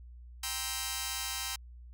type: chord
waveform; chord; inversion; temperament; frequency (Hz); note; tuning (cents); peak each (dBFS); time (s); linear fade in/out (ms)
5% pulse; C dominant seventh; second; just; 784.9 / 941.9 / 1046.5 / 1308.1; G5 / Bb5 / C6 / E6; +2 / +18 / 0 / -14; -29; 0.43-1.56; 5
effects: added 60 Hz sine -47 dBFS peak until 1.93 s